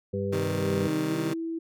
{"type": "harmonic tone", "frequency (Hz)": 98.7, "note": "G2", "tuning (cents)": 12, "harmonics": [1, 2, 4, 5], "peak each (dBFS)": [-32, -32, -32, -32], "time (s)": [0.13, 0.88], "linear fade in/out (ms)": 10}
{"type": "chord", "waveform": "20% pulse", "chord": "C minor", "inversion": "none", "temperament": "just", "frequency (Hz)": [130.81, 156.98, 196.22], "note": ["C3", "Eb3", "G3"], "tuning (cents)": [0, 16, 2], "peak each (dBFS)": [-31, -26, -30], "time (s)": [0.32, 1.34], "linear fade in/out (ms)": 10}
{"type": "tone with pitch glide", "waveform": "sine", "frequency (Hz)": [311.1, 328.8], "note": ["D#4", "E4"], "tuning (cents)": [0, -4], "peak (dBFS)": -29, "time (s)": [0.78, 1.59], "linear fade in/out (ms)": 10, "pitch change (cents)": 96, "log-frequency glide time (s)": [1.05, 1.16]}
{"effects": []}